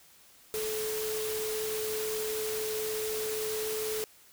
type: tone in noise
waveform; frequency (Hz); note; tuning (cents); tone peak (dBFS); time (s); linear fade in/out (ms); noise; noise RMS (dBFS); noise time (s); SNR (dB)
sine; 433.1; A4; -27; -32; 0.54-4.04; 0; white; -37; 0.54-4.04; +2
effects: white hiss -58 dBFS RMS until 4.32 s